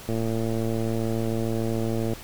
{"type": "click train", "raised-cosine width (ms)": 2, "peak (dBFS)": -15, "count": 232, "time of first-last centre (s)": [0.09, 2.134], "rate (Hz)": 113, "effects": ["pink hiss -42 dBFS RMS until 2.23 s"]}